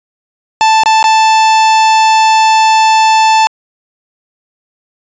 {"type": "tone with dropouts", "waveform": "45% pulse", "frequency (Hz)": 880, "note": "A5", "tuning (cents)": 0, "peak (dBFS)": -5, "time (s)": [0.61, 3.47], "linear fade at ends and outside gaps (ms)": 0, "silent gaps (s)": [[0.835, 0.859], [1.028, 1.041]], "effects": ["resampled to 16000 Hz"]}